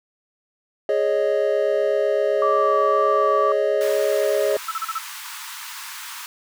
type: chord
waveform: triangle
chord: Ab suspended fourth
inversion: none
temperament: equal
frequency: 415.3 / 554.4 / 622.3 Hz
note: Ab4 / Db5 / Eb5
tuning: 0 / 0 / 0 cents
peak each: -20 dBFS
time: 0.89-4.57 s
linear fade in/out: 2 ms
type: tone with vibrato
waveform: sine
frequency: 1158 Hz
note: D6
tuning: 25 cents flat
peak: -19 dBFS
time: 2.42-3.52 s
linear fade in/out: 2 ms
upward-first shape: sine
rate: 1.9 Hz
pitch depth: 12 cents each way
type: high-pass noise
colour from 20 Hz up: pink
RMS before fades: -35 dBFS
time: 3.81-6.26 s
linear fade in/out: 0 ms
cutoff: 900 Hz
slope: 96 dB/octave
type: tone bursts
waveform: sine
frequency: 1318.5 Hz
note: E6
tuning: in tune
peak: -22 dBFS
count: 5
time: 4.68-4.985 s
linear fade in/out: 5 ms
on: 33 ms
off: 35 ms
effects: none